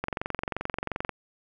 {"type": "click train", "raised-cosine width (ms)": 0.5, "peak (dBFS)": -14, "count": 25, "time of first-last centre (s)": [0.04, 1.093], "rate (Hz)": 22.8, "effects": []}